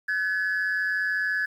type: tone pair together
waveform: sine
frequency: 1516 / 1701.7 Hz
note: F#6 / G#6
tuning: +42 / +42 cents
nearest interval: major second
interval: 200 cents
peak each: -27 / -23 dBFS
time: 0.08-1.46 s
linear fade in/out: 10 ms
effects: tanh soft clip ceiling -20 dBFS + 9-bit